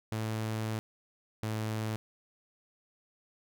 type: tone pair in turn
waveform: sawtooth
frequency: 110 / 109.24 Hz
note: A2 / A2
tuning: 0 / -12 cents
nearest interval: unison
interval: 12 cents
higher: first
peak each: -28 dBFS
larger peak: neither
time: 0.12-0.79 / 1.43-1.96 s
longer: first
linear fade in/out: 0 ms
effects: none